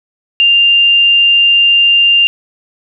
sine tone, 2794 Hz, F7, in tune, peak -5 dBFS, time 0.4-2.27 s, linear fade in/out 0 ms, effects none

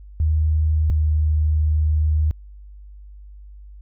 sine tone pair in turn, 77.78 / 76.93 Hz, D#2 / D#2, 0 / -19 cents, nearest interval unison, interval 19 cents, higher first, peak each -15 dBFS, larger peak neither, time 0.2-0.9 / 0.9-2.31 s, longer second, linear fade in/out 0 ms, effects added 50 Hz sine -38 dBFS peak until 3.81 s

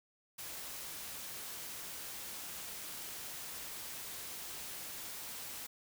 white noise, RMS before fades -45 dBFS, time 0.38-5.67 s, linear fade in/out 10 ms, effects none

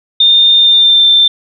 sine tone with pitch glide, 3625 to 3567 Hz, A#7 to A7, -49 to +23 cents, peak -4 dBFS, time 0.2-1.28 s, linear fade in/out 5 ms, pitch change -28 cents, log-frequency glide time 0.56-1.06 s, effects none

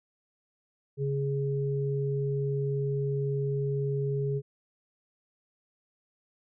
sine tone pair together, 138.94 / 415.3 Hz, C#3 / G#4, +4 / 0 cents, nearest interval octave + perfect fifth, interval 1896 cents, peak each -28 / -31 dBFS, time 0.97-4.42 s, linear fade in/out 50 ms, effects none

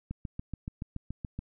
click train, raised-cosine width 5 ms, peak -23 dBFS, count 10, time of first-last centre 0.11-1.39 s, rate 7.03 Hz, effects none

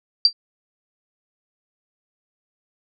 sine tone with exponential decay, 4700 Hz, D8, 1 cent sharp, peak -6 dBFS, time 0.25-0.33 s, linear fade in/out 2 ms, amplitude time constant 16 ms, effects none

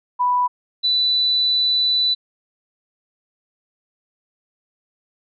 sine tone pair in turn, 987.8 / 3980 Hz, B5 / B7, 0 / +13 cents, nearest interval 2 octaves, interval 2413 cents, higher second, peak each -15 dBFS, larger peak neither, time 0.19-0.48 / 0.83-2.15 s, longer second, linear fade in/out 20 ms, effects none

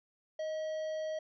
harmonic tone with a mistuned harmonic, 643 Hz, E5, 43 cents flat, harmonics 1 / 3 / 5 / 7 / 9, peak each -34 / -52 / -55 / -61 / -61 dBFS, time 0.39-1.19 s, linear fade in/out 5 ms, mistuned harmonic 1, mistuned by -48 cents, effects none

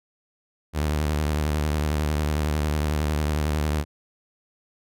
sawtooth tone with vibrato, 75.4 Hz, D2, 46 cents sharp, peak -18 dBFS, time 0.73-3.85 s, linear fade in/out 50 ms, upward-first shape sine, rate 11 Hz, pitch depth 68 cents each way, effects none

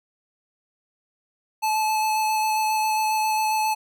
square tone with vibrato, 866 Hz, A5, 28 cents flat, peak -21 dBFS, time 1.62-3.75 s, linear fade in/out 20 ms, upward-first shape square, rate 7.4 Hz, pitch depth 9 cents each way, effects none

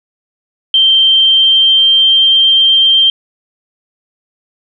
sine tone with pitch glide, 3138 to 3156 Hz, G7 to G7, +1 to +11 cents, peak -5 dBFS, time 0.74-3.1 s, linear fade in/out 2 ms, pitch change +10 cents, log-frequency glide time 1.09-2.3 s, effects none

